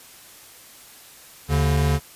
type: tone pair together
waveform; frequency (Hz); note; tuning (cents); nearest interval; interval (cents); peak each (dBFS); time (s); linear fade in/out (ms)
square; 76.07 / 143.5; D#2 / D3; -39 / -40; major seventh; 1099; -21; 1.48-2; 50
effects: white hiss -46 dBFS RMS until 2.15 s + resampled to 32000 Hz